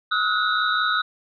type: tone cluster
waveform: sine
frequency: 1275 / 1406 / 1471 / 3706 / 3918 Hz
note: D#6 / F6 / F#6 / A#7 / B7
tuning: +42 / +11 / -11 / -11 / -15 cents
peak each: -23 / -30 / -23 / -29 / -29 dBFS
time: 0.11-1.02 s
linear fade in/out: 10 ms
effects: none